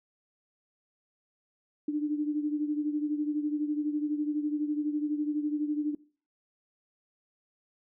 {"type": "beating tone pair", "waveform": "sine", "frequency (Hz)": [296.5, 308.5], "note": ["D4", "D#4"], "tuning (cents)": [17, -15], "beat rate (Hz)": 12, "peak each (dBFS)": [-28, -35], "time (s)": [1.88, 5.95], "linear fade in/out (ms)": 5, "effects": ["noise-tail reverb RT60 0.4 s tail -21 dB re dry"]}